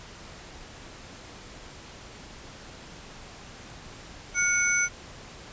sine tone cluster, 1429 / 2223 / 6060 Hz, F6 / C#7 / F#8, +39 / +4 / +40 cents, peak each -26 dBFS, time 4.34-4.89 s, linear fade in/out 50 ms, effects pink hiss -45 dBFS RMS until 5.52 s + resampled to 16000 Hz

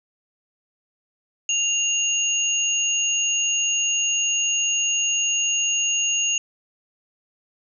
sine tone pair together, 2794 / 6645 Hz, F7 / G#8, 0 / 0 cents, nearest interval octave + minor third, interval 1500 cents, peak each -22 dBFS, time 1.49-6.38 s, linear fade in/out 2 ms, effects none

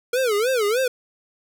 square tone with vibrato, 463.6 Hz, A#4, 10 cents flat, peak -19 dBFS, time 0.13-0.88 s, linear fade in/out 5 ms, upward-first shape sine, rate 3.3 Hz, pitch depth 230 cents each way, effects none

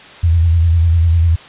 sine tone with vibrato, 83.4 Hz, E2, 21 cents sharp, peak -8 dBFS, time 0.23-1.36 s, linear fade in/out 10 ms, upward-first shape square, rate 10 Hz, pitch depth 50 cents each way, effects white hiss -37 dBFS RMS until 1.48 s + resampled to 8000 Hz

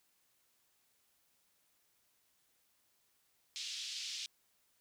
pink band-pass noise, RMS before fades -43 dBFS, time 3.56-4.26 s, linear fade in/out 0 ms, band 3100 to 6000 Hz, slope 24 dB/octave, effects white hiss -75 dBFS RMS until 4.8 s

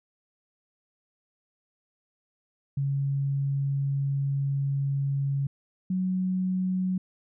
sine tone pair in turn, 138.8 / 185.28 Hz, C#3 / F#3, +3 / +3 cents, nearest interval perfect fourth, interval 500 cents, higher second, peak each -24 dBFS, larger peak neither, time 2.77-5.47 / 5.9-6.98 s, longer first, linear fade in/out 5 ms, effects none

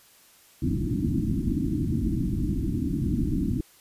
white low-pass noise, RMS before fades -26 dBFS, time 0.62-3.61 s, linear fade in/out 5 ms, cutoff 330 Hz, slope 96 dB/octave, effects white hiss -56 dBFS RMS until 3.8 s + resampled to 32000 Hz

